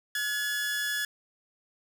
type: tone pair together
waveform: sawtooth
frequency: 1444.4 / 1699 Hz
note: F#6 / G#6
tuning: -42 / +39 cents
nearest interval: minor third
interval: 281 cents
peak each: -36 / -25 dBFS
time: 0.15-1.05 s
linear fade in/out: 2 ms
effects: none